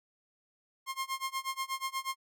sawtooth tone with tremolo, 1065 Hz, C6, 30 cents sharp, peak -27 dBFS, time 0.86-2.16 s, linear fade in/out 50 ms, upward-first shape sine, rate 8.3 Hz, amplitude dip 95%, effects none

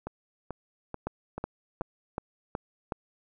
two click trains, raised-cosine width 1 ms, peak -17 / -21 dBFS, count 6 / 5, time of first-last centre 1.07-2.922 / 0.07-1.817 s, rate 2.7 / 2.29 Hz, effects none

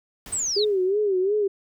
pink noise with exponential decay, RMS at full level -39 dBFS, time 0.26-1.09 s, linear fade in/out 1 ms, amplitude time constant 180 ms
sine linear sweep, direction down, 8372 to 3596 Hz, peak -23 dBFS, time 0.32-0.65 s, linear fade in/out 10 ms
sine tone with vibrato, 394.6 Hz, G4, 11 cents sharp, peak -19 dBFS, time 0.56-1.48 s, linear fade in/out 10 ms, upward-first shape sine, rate 2.8 Hz, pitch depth 130 cents each way
effects none

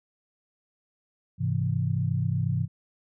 sine chord, Ab augmented, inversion none, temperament equal with one note detuned, 102.34 / 130.81 / 164.81 Hz, Ab2 / C3 / E3, -25 / 0 / 0 cents, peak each -28 / -27 / -29 dBFS, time 1.38-2.68 s, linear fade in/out 50 ms, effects none

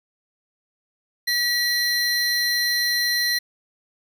square tone pair together, 1932 / 4106 Hz, B6 / C8, -39 / -33 cents, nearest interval octave + minor second, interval 1306 cents, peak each -23 dBFS, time 1.27-3.39 s, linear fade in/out 10 ms, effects none

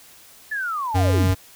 sine linear sweep, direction down, 1760 to 30.87 Hz, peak -23 dBFS, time 0.51-1.33 s, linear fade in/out 10 ms
square tone, 93.1 Hz, F#2, 11 cents sharp, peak -17 dBFS, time 0.94-1.35 s, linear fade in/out 20 ms
effects white hiss -48 dBFS RMS until 1.55 s

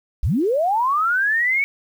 sine linear sweep, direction up, 38.89 to 2253 Hz, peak -16 dBFS, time 0.23-1.64 s, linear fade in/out 0 ms, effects 8-bit

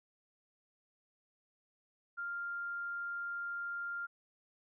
sine tone, 1396.9 Hz, F6, in tune, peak -37 dBFS, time 2.17-4.07 s, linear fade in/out 20 ms, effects none

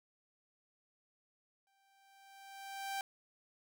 sawtooth tone with exponential growth, 784 Hz, G5, in tune, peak -32 dBFS, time 1.67-3.01 s, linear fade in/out 1 ms, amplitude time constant 290 ms, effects none

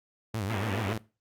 sawtooth tone with vibrato, 103.83 Hz, G#2, in tune, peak -26 dBFS, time 0.34-0.98 s, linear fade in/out 5 ms, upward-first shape triangle, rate 7.1 Hz, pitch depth 190 cents each way
pink band-pass noise, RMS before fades -35 dBFS, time 0.5-0.93 s, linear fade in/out 0 ms, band 220 to 3300 Hz, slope 48 dB/octave
effects noise-tail reverb RT60 0.3 s tail -19 dB re dry + Opus 48 kbps

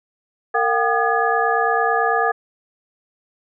sine tone cluster, 458.1 / 714 / 783 / 1220 / 1687 Hz, A#4 / F5 / G5 / D#6 / G#6, -30 / +38 / -2 / -34 / +27 cents, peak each -22 dBFS, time 0.54-2.32 s, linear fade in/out 10 ms, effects none

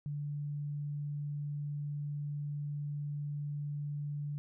sine tone, 145.9 Hz, D3, 11 cents flat, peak -35 dBFS, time 0.06-4.38 s, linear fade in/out 0 ms, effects none

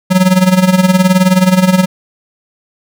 square tone with tremolo, 185 Hz, F#3, in tune, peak -4 dBFS, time 0.1-1.86 s, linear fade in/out 20 ms, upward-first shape sine, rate 19 Hz, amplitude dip 75%, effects none

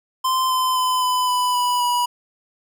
square tone with pitch steps, 1037 / 1026.3 / 1015.7 / 1005.2 / 994.8 / 984.5 / 974.3 Hz, C6 / C6 / B5 / B5 / B5 / B5 / B5, -16 / -34 / +48 / +30 / +12 / -6 / -24 cents, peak -18 dBFS, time 0.24-2.06 s, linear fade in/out 10 ms, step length 260 ms, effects 10-bit

